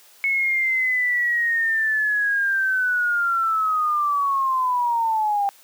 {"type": "linear sweep", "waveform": "sine", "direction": "down", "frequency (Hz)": [2200, 790], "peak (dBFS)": -18, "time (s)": [0.24, 5.49], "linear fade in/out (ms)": 0, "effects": ["white hiss -51 dBFS RMS until 5.63 s", "high-pass 400 Hz 12 dB/octave"]}